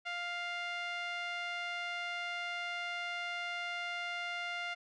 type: tone with low-pass filter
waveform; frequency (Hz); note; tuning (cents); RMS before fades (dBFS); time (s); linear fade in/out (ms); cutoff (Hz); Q
5% pulse; 700; F5; +4; -39; 0.05-4.75; 20; 2200; 1.5
effects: none